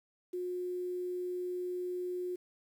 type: tone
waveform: sine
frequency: 360 Hz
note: F#4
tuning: 47 cents flat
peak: -34 dBFS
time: 0.33-2.36 s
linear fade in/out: 10 ms
effects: 10-bit